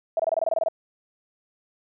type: tone bursts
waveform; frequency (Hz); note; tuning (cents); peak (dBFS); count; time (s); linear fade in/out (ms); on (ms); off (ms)
sine; 653; E5; -17; -19; 11; 0.17-0.685; 2; 25; 24
effects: none